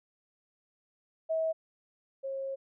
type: tone pair in turn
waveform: sine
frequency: 644 / 540.5 Hz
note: E5 / C#5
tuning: -41 / -44 cents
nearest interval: minor third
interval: 303 cents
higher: first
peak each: -27 / -33 dBFS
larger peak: first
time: 1.29-1.53 / 2.23-2.56 s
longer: second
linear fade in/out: 20 ms
effects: none